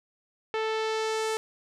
sawtooth tone with low-pass filter sweep, 440 Hz, A4, in tune, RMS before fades -29 dBFS, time 0.54-1.37 s, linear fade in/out 0 ms, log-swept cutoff 2900 to 9400 Hz, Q 1.1, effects none

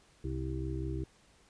harmonic tone, 65.41 Hz, C2, in tune, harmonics 1 / 2 / 4 / 5 / 6, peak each -37 / -38 / -49 / -40 / -43 dBFS, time 0.24-1.04 s, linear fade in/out 5 ms, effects pink hiss -64 dBFS RMS until 1.49 s + resampled to 22050 Hz

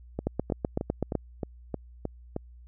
two click trains, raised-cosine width 2 ms, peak -17 / -13 dBFS, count 8 / 8, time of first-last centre 0.19-2.364 / 0.27-1.153 s, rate 3.22 / 7.93 Hz, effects added 60 Hz sine -47 dBFS peak until 2.67 s

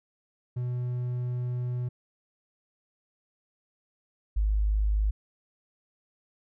triangle / sine tone pair in turn, 123.47 / 51.91 Hz, B2 / G#1, 0 / 0 cents, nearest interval octave + minor third, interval 1500 cents, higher first, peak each -26 / -22 dBFS, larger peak second, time 0.56-1.89 / 4.36-5.11 s, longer first, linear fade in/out 10 ms, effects none

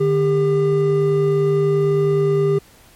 triangle tone pair together, 149.83 / 400 Hz, D3 / G4, +35 / +35 cents, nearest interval octave + perfect fourth, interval 1700 cents, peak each -17 / -13 dBFS, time 0-2.59 s, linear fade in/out 10 ms, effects pink hiss -49 dBFS RMS until 2.95 s + MP3 64 kbps

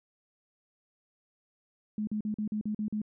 sine tone bursts, 212.3 Hz, G#3, 38 cents sharp, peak -29 dBFS, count 8, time 1.98-3.017 s, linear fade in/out 2 ms, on 92 ms, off 43 ms, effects none

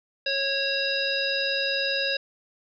harmonic tone, 549 Hz, C#5, 17 cents flat, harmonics 1 / 3 / 5 / 7 / 9, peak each -30 / -30 / -30 / -30 / -30 dBFS, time 0.26-2.17 s, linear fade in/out 5 ms, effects none

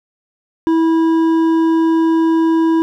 sine tone with hard clipping, 326.1 Hz, E4, 19 cents flat, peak -12 dBFS, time 0.67-2.82 s, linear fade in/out 0 ms, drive 7 dB, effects none

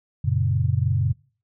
sine chord, F# major, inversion none, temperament equal, 92.5 / 116.54 / 138.59 Hz, F#2 / A#2 / C#3, 0 / 0 / 0 cents, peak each -23 dBFS, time 0.24-1.13 s, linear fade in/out 10 ms, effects noise-tail reverb RT60 0.4 s tail -22 dB re dry

